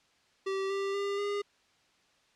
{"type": "tone with pitch steps", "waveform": "square", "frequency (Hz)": [387.2, 393.7, 400.4, 407.2], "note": ["G4", "G4", "G4", "G#4"], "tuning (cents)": [-21, 8, 37, -34], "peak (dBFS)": -31, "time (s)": [0.46, 1.42], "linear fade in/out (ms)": 10, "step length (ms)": 240, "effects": ["white hiss -67 dBFS RMS until 2.35 s", "low-pass 5000 Hz 12 dB/octave"]}